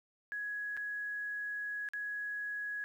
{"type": "tone with dropouts", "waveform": "sine", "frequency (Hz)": 1672, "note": "G#6", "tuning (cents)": 11, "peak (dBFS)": -36, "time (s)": [0.32, 2.84], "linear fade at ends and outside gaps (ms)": 0, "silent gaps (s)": [[0.767, 0.773], [1.888, 1.935]], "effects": ["11-bit"]}